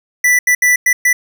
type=tone bursts at uneven times; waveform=square; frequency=1975.5 Hz; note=B6; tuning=in tune; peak=-9 dBFS; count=5; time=0.24-0.39 / 0.47-0.55 / 0.62-0.76 / 0.86-0.93 / 1.05-1.13 s; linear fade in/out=5 ms; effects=none